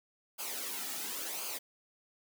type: noise with flanger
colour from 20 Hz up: white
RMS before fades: -39 dBFS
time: 0.38-1.59 s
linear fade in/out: 20 ms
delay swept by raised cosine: 0.53 to 1.93 ms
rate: 0.94 Hz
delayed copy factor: -0.65
effects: high-pass 200 Hz 12 dB/octave